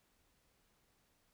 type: silence
effects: pink hiss -75 dBFS RMS until 1.33 s